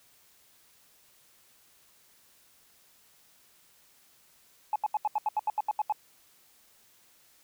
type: tone bursts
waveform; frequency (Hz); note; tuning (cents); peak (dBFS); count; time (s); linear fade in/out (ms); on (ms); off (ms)
sine; 850; G#5; +40; -23; 12; 4.73-5.924; 2; 28; 78
effects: tanh soft clip ceiling -20 dBFS + white hiss -62 dBFS RMS until 7.43 s